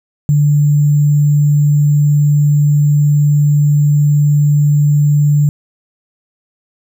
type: tone with sample-and-hold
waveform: sine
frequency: 146.83 Hz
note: D3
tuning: in tune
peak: -7 dBFS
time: 0.29-5.49 s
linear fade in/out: 0 ms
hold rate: 7350 Hz
effects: none